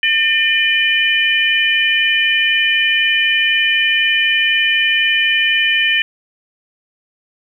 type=harmonic tone; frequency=602 Hz; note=D5; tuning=43 cents sharp; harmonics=3 / 4 / 5; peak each=-16 / -16 / -16 dBFS; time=0.03-6.02 s; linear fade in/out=2 ms; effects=8-bit